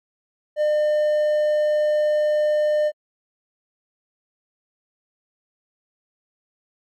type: tone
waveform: triangle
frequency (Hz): 603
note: D5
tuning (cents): +46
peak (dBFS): -15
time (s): 0.56-2.92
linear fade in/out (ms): 50
effects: AAC 64 kbps